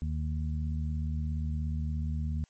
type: harmonic tone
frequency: 77 Hz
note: D#2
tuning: 17 cents flat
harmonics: 1 / 2 / 3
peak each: -30 / -36 / -40 dBFS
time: 0.02-2.44 s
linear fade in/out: 0 ms
effects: white hiss -68 dBFS RMS until 2.49 s + MP3 32 kbps